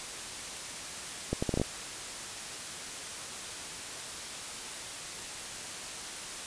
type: accelerating click train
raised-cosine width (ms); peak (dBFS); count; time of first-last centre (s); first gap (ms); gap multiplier
2; -15; 7; 1.33-1.616; 95; 0.71
effects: white hiss -40 dBFS RMS until 6.46 s + resampled to 22050 Hz